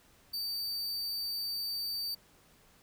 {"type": "tone", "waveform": "45% pulse", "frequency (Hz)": 4613, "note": "D8", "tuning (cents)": -32, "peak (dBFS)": -33, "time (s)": [0.33, 2.15], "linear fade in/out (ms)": 10, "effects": ["pink hiss -63 dBFS RMS until 2.82 s"]}